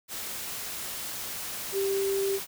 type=tone in noise; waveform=sine; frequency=392 Hz; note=G4; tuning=in tune; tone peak=-25 dBFS; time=1.72-2.4 s; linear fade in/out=50 ms; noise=white; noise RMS=-36 dBFS; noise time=0.08-2.47 s; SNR=+8 dB; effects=none